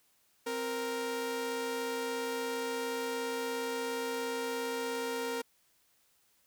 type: tone pair together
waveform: sawtooth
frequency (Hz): 261.9 / 466.7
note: C4 / A#4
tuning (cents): +2 / +2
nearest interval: minor seventh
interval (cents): 1000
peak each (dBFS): -37 / -30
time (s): 0.46-5.42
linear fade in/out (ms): 10
effects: white hiss -70 dBFS RMS until 6.46 s